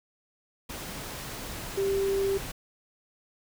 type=tone in noise; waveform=sine; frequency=392 Hz; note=G4; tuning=in tune; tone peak=-24 dBFS; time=1.77-2.38 s; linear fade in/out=10 ms; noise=pink; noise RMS=-38 dBFS; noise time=0.69-2.52 s; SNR=+11 dB; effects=none